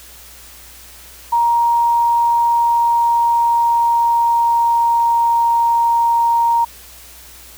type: tone with pitch glide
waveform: sine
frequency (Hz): 939 to 933.1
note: A#5 to A#5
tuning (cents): +12 to +1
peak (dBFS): -11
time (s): 1.32-6.65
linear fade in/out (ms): 10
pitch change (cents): -11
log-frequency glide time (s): 2.2-5.42
effects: added 60 Hz sine -45 dBFS peak until 7.57 s + white hiss -40 dBFS RMS until 7.57 s